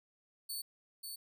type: tone with echo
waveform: 15% pulse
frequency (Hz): 4465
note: C#8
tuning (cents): +12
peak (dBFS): -32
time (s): 0.49-0.62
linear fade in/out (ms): 10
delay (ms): 540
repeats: 1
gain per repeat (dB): -4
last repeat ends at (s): 1.16
effects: none